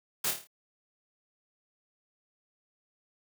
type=noise with echo; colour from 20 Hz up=white; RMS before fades=-30 dBFS; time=0.24-0.31 s; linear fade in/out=5 ms; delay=27 ms; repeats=6; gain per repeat=-5 dB; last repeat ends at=0.472 s; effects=high-pass 80 Hz 12 dB/octave